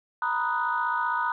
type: chord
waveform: sine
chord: B major seventh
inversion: third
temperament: equal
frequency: 932.3 / 987.8 / 1244.5 / 1480 Hz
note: A#5 / B5 / D#6 / F#6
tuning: 0 / 0 / 0 / 0 cents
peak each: -29 dBFS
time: 0.22-1.32 s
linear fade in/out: 2 ms
effects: tanh soft clip ceiling -15 dBFS